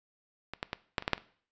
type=clicks; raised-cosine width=0.3 ms; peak=-21 / -16 / -16 / -11 / -24 / -12 / -8 / -29 dBFS; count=8; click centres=0.536 / 0.629 / 0.731 / 0.982 / 1.024 / 1.079 / 1.133 / 1.179 s; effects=noise-tail reverb RT60 0.5 s tail -19 dB re dry + resampled to 16000 Hz